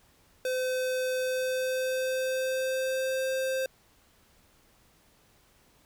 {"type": "tone with pitch glide", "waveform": "square", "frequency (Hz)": [512, 524.9], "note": ["C5", "C5"], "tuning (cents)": [-38, 5], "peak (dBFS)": -28, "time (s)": [0.45, 3.66], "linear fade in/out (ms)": 2, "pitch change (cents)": 43, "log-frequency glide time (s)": [1.19, 3.21], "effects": ["pink hiss -63 dBFS RMS until 5.85 s"]}